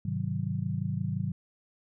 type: chord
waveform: sine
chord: Ab dominant seventh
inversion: none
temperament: just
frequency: 103.83 / 129.78 / 155.74 / 186.89 Hz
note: Ab2 / C3 / Eb3 / Gb3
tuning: 0 / -14 / +2 / +18 cents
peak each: -34 dBFS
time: 0.05-1.32 s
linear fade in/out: 5 ms
effects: none